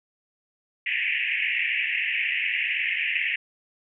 white band-pass noise, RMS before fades -26 dBFS, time 0.86-3.36 s, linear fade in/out 5 ms, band 1800 to 2800 Hz, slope 96 dB/octave, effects none

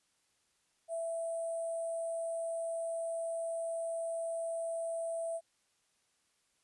sine tone with sample-and-hold, 664 Hz, E5, 12 cents sharp, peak -34 dBFS, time 0.88-5.41 s, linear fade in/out 50 ms, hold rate 8820 Hz, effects white hiss -75 dBFS RMS until 6.63 s + resampled to 24000 Hz

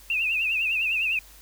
sine tone with vibrato, 2619 Hz, E7, 12 cents flat, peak -22 dBFS, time 0.1-1.19 s, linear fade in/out 2 ms, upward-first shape triangle, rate 9.9 Hz, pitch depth 130 cents each way, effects added 50 Hz sine -51 dBFS peak until 1.41 s + white hiss -51 dBFS RMS until 1.41 s

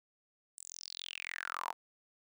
sawtooth tone with high-pass filter sweep, 43.65 Hz, F1, in tune, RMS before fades -43 dBFS, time 0.57-1.73 s, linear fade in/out 10 ms, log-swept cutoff 8700 to 860 Hz, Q 7.8, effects none

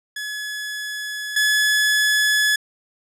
sawtooth tone pair in turn, 1700 / 1706.6 Hz, G#6 / G#6, +40 / +47 cents, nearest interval unison, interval 7 cents, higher second, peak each -23 / -12 dBFS, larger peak second, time 0.16-1.36 / 1.36-2.56 s, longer neither, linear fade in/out 5 ms, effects low-pass 12000 Hz 12 dB/octave

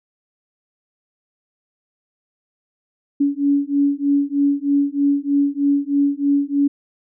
sine beating tone pair, 281.6 / 284.8 Hz, C#4 / C#4, +27 / +47 cents, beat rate 3.2 Hz, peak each -18 dBFS, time 3.2-6.68 s, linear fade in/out 10 ms, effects none

